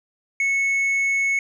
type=tone with tanh clipping; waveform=sine; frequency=2202 Hz; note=C#7; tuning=12 cents flat; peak=-19 dBFS; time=0.4-1.39 s; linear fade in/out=2 ms; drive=4 dB; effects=none